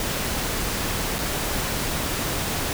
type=noise with dropouts; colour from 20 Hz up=pink; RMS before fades=-26 dBFS; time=0-2.73 s; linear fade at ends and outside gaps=1 ms; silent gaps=1.184-1.188 s; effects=none